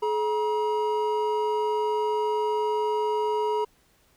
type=tone pair together; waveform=triangle; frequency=426.1 / 955 Hz; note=G#4 / A#5; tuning=+44 / +42 cents; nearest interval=octave + major second; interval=1398 cents; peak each=-23 / -25 dBFS; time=0.02-3.65 s; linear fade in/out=10 ms; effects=pink hiss -63 dBFS RMS until 4.16 s